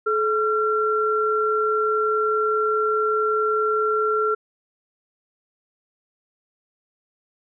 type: tone pair together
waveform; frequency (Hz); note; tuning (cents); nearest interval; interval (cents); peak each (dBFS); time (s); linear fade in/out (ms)
sine; 430 / 1365.2; A4 / F6; -40 / -40; octave + minor sixth; 2000; -21; 0.06-4.35; 10
effects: none